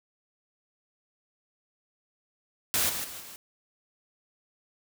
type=noise with level steps; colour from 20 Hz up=white; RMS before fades=-26 / -33 / -41 / -45 dBFS; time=2.74-3.36 s; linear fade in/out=0 ms; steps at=2.89 / 3.04 / 3.2 s; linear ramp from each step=5 ms; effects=none